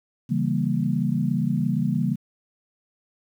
sine chord, C# diminished seventh, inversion none, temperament equal, 138.59 / 164.81 / 196 / 233.1 Hz, C#3 / E3 / G3 / Bb3, 0 / 0 / 0 / 0 cents, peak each -26 dBFS, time 0.29-2.16 s, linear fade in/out 20 ms, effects 9-bit

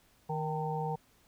harmonic tone with a mistuned harmonic, 155.9 Hz, D#3, 4 cents sharp, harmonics 1 / 3 / 5 / 6, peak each -35 / -38 / -37 / -39 dBFS, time 0.29-0.96 s, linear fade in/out 10 ms, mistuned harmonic 6, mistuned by -54 cents, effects pink hiss -66 dBFS RMS until 1.27 s

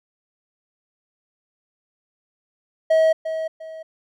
triangle tone with echo, 640 Hz, D#5, 49 cents sharp, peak -11 dBFS, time 2.9-3.13 s, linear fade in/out 10 ms, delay 350 ms, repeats 2, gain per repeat -10 dB, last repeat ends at 3.83 s, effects none

